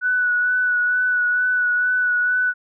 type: tone with vibrato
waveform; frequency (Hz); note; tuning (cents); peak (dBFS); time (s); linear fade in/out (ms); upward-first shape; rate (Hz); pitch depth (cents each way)
sine; 1480; F#6; 0; -16; 0.01-2.54; 50; sine; 2.2; 20
effects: none